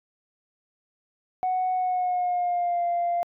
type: tone with pitch glide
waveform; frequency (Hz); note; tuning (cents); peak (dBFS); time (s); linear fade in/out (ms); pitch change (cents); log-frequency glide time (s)
sine; 740 to 694.4; F#5 to F5; 0 to -10; -21; 1.43-3.23; 0; -110; 1.73-2.84
effects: tanh soft clip ceiling -19 dBFS